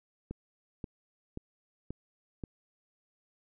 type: click train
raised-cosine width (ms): 3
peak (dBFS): -25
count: 5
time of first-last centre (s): 0.31-2.438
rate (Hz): 1.88
effects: none